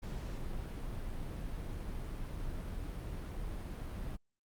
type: noise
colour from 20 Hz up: brown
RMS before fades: -40 dBFS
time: 0.02-4.17 s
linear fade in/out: 20 ms
effects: Opus 48 kbps